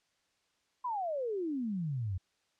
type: exponential sweep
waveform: sine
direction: down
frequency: 1034 to 87.31 Hz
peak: -32 dBFS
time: 0.84-2.18 s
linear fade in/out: 10 ms
effects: white hiss -75 dBFS RMS until 2.59 s + low-pass 6000 Hz 12 dB/octave